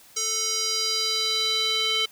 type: tone with band-pass filter sweep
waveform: square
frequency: 440 Hz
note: A4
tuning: in tune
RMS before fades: -25 dBFS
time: 0.16-2.06 s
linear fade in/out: 10 ms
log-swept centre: 6200 to 3300 Hz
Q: 3.8
effects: white hiss -52 dBFS RMS until 2.11 s